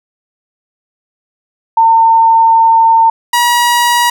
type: tone pair in turn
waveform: sine / sawtooth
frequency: 906 / 959.9 Hz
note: A#5 / B5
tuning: -50 / -50 cents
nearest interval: minor second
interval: 100 cents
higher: second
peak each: -4 dBFS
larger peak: neither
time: 1.77-3.1 / 3.33-4.1 s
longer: first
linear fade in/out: 5 ms
effects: none